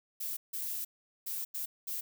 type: noise bursts at uneven times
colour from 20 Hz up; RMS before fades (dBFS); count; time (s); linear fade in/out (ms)
violet; -37; 5; 0.2-0.37 / 0.53-0.85 / 1.26-1.45 / 1.54-1.66 / 1.87-2.01; 10
effects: none